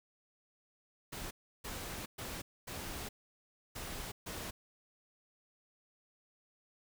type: noise bursts at uneven times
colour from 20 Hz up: pink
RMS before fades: -43 dBFS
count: 6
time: 1.12-1.31 / 1.64-2.06 / 2.18-2.42 / 2.67-3.09 / 3.75-4.12 / 4.26-4.51 s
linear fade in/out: 10 ms
effects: none